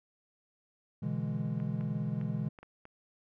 triangle chord, E dominant seventh, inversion second, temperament equal, 123.47 / 146.83 / 164.81 / 207.7 Hz, B2 / D3 / E3 / G#3, 0 / 0 / 0 / 0 cents, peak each -35 dBFS, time 1.02-2.49 s, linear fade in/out 10 ms
clicks, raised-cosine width 0.5 ms, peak -35 dBFS, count 6, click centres 1.601 / 1.81 / 2.213 / 2.588 / 2.63 / 2.854 s
effects none

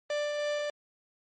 45% pulse tone with tremolo, 590 Hz, D5, 8 cents sharp, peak -28 dBFS, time 0.1-0.7 s, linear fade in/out 2 ms, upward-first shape sine, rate 3.1 Hz, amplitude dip 25%, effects low-pass 6000 Hz 12 dB/octave + MP3 32 kbps

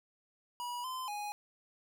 square tone with pitch steps, 970 / 1029 / 829 Hz, B5 / C6 / G#5, -31 / -29 / -3 cents, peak -38 dBFS, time 0.6-1.32 s, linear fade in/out 0 ms, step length 240 ms, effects none

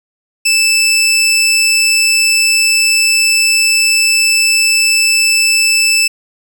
20% pulse tone, 2637 Hz, E7, in tune, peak -4 dBFS, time 0.45-6.08 s, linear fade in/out 10 ms, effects none

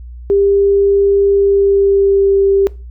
sine tone with pitch glide, 398.5 to 393.5 Hz, G4 to G4, +28 to +7 cents, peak -8 dBFS, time 0.3-2.67 s, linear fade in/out 0 ms, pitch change -21 cents, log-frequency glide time 1.31-2.37 s, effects noise-tail reverb RT60 0.3 s tail -21 dB re dry + added 60 Hz sine -28 dBFS peak until 2.9 s

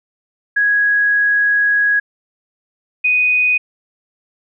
sine tone pair in turn, 1661.2 / 2489 Hz, G#6 / D#7, 0 / 0 cents, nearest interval perfect fifth, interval 700 cents, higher second, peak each -11 dBFS, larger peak neither, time 0.56-2 / 3.04-3.58 s, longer first, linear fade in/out 10 ms, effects none

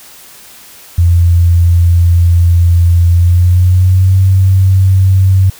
sine tone with pitch glide, 86 to 94.87 Hz, F2 to F#2, -26 to +44 cents, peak -4 dBFS, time 0.98-5.5 s, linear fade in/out 5 ms, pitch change +170 cents, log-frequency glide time 3.11-4.18 s, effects white hiss -36 dBFS RMS until 5.59 s

